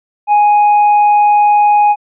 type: tone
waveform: triangle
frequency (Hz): 830.6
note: G#5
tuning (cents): 0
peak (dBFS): -4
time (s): 0.27-1.96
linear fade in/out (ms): 50
effects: resampled to 8000 Hz